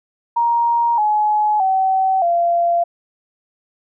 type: tone with pitch steps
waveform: sine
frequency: 939 / 846.3 / 762.7 / 687.4 Hz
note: A#5 / G#5 / G5 / F5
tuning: +12 / +32 / -48 / -28 cents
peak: -13 dBFS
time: 0.36-2.84 s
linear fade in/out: 10 ms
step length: 620 ms
effects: none